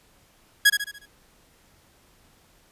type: tone with echo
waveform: sawtooth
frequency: 1661.2 Hz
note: G#6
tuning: in tune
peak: -9 dBFS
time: 0.65-0.7 s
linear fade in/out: 10 ms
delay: 72 ms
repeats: 5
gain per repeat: -7 dB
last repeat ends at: 1.06 s
effects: pink hiss -59 dBFS RMS until 2.71 s + resampled to 32000 Hz